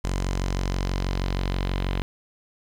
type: tone with low-pass filter sweep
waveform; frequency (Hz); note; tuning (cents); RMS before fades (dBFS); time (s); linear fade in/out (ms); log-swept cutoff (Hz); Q
sawtooth; 46.25; F#1; 0; -26; 0.04-2.02; 0; 7500 to 3400; 1.9
effects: 8-bit